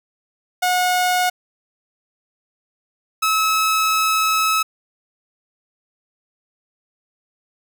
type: tone pair in turn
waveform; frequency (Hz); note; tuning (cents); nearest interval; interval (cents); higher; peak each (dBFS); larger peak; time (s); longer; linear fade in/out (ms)
sawtooth; 726 / 1293.6; F#5 / E6; -33 / -33; minor seventh; 1000; second; -12; neither; 0.62-1.3 / 3.22-4.63; second; 10
effects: none